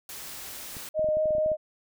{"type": "noise", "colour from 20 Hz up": "white", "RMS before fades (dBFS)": -40, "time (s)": [0.09, 0.89], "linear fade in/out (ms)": 2}
{"type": "clicks", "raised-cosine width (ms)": 3, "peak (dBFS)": -29, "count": 11, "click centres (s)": [0.768, 0.994, 1.044, 1.088, 1.17, 1.257, 1.307, 1.351, 1.383, 1.461, 1.517]}
{"type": "tone with vibrato", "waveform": "sine", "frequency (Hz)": 619, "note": "D#5", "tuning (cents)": -9, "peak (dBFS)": -22, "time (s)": [0.94, 1.57], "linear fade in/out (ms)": 50, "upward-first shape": "triangle", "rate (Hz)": 4.3, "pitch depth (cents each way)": 13}
{"effects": []}